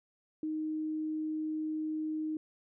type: tone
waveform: sine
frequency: 311.1 Hz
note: D#4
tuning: in tune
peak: -32 dBFS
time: 0.43-2.37 s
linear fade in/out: 2 ms
effects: none